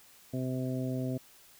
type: harmonic tone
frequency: 128.9 Hz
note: C3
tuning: 26 cents flat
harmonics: 1 / 2 / 3 / 4 / 5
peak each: -34 / -34 / -42 / -43 / -42 dBFS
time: 0.33-1.18 s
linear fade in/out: 10 ms
effects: white hiss -58 dBFS RMS until 1.59 s